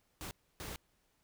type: noise bursts at uneven times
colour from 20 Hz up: pink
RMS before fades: -44 dBFS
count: 2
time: 0.21-0.31 / 0.6-0.76 s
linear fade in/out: 0 ms
effects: pink hiss -75 dBFS RMS until 1.23 s